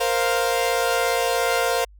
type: chord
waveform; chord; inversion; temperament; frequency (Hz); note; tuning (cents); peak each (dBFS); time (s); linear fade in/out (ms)
sawtooth; Bb suspended second; none; equal; 466.2 / 523.3 / 698.5; Bb4 / C5 / F5; 0 / 0 / 0; -20; 0-1.85; 10
effects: added 50 Hz sine -45 dBFS peak until 1.99 s